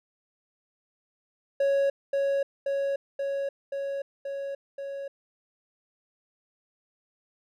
triangle tone with echo, 554.4 Hz, C#5, in tune, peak -19 dBFS, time 1.6-1.9 s, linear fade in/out 5 ms, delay 530 ms, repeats 6, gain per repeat -2 dB, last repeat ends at 5.08 s, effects none

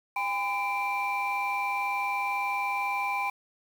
sine tone cluster, 806 / 1012 / 2352 Hz, G5 / B5 / D7, +48 / +42 / +2 cents, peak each -30 dBFS, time 0.16-3.3 s, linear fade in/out 5 ms, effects tanh soft clip ceiling -21 dBFS + 8-bit

